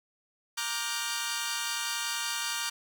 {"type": "chord", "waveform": "10% pulse", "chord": "G minor seventh", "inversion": "first", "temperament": "equal with one note detuned", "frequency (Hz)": [932.3, 1174.7, 1423.8, 1568], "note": ["Bb5", "D6", "F6", "G6"], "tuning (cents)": [0, 0, 33, 0], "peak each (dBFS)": -28, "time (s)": [0.57, 2.7], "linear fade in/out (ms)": 10, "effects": []}